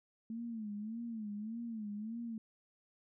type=tone with vibrato; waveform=sine; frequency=220 Hz; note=A3; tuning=in tune; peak=-39 dBFS; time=0.3-2.38 s; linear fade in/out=2 ms; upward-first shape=sine; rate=1.7 Hz; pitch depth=120 cents each way; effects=none